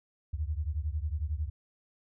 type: beating tone pair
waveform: sine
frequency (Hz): 72.1 / 83.1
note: D2 / E2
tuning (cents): -31 / +15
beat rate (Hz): 11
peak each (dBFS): -32 / -34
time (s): 0.33-1.5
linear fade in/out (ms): 10
effects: none